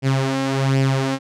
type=tone with flanger; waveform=sawtooth; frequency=134.6 Hz; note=C3; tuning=49 cents sharp; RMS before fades=-19 dBFS; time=0.02-1.19 s; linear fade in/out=50 ms; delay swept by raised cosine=0.38 to 3.78 ms; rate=1.3 Hz; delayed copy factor=+0.6; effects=low-pass 7000 Hz 12 dB/octave